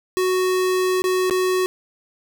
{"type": "tone with dropouts", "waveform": "square", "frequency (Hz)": 370, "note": "F#4", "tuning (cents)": 0, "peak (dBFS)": -18, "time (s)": [0.17, 1.66], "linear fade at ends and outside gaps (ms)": 0, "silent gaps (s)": [[1.02, 1.041], [1.298, 1.309]], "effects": []}